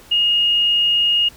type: tone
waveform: sine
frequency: 2857 Hz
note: F7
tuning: 39 cents sharp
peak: -13 dBFS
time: 0.11-1.29 s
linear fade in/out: 10 ms
effects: pink hiss -45 dBFS RMS until 1.36 s